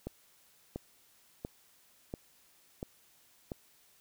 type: click train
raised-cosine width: 2 ms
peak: -24 dBFS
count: 6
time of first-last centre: 0.07-3.518 s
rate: 1.45 Hz
effects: white hiss -65 dBFS RMS until 4 s